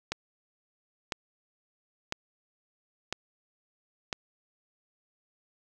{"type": "click train", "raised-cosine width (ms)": 0.2, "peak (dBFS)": -13, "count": 5, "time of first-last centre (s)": [0.12, 4.128], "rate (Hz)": 0.998, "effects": []}